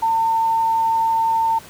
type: tone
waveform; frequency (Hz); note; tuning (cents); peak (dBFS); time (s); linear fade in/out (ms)
sine; 903; A5; +45; -15; 0.02-1.59; 10
effects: pink hiss -41 dBFS RMS until 1.69 s + high-pass 60 Hz 12 dB/octave